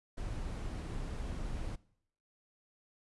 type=noise; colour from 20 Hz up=brown; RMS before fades=-39 dBFS; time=0.17-1.76 s; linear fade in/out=10 ms; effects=noise-tail reverb RT60 0.7 s tail -22 dB re dry + resampled to 24000 Hz